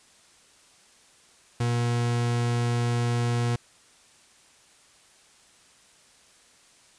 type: tone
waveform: 40% pulse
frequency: 119.5 Hz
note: A#2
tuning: 43 cents sharp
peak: -22 dBFS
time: 1.6-3.56 s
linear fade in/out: 5 ms
effects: white hiss -57 dBFS RMS until 6.98 s + resampled to 22050 Hz